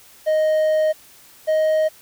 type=tone pair in turn; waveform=triangle; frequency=622.3 / 625.6 Hz; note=D#5 / D#5; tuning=0 / +9 cents; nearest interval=unison; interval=9 cents; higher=second; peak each=-13 dBFS; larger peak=neither; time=0.26-0.93 / 1.47-1.89 s; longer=first; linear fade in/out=20 ms; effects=white hiss -48 dBFS RMS until 2.01 s